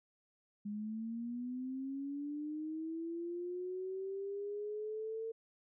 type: linear sweep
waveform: sine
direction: up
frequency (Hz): 204.2 to 452.9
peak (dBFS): -38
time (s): 0.65-5.32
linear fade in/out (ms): 10
effects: none